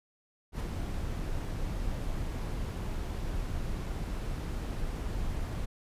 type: noise with ADSR envelope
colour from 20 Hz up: brown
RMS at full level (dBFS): -30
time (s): 0.52-5.66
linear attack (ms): 81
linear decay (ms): 7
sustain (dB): -4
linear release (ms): 14
effects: resampled to 32000 Hz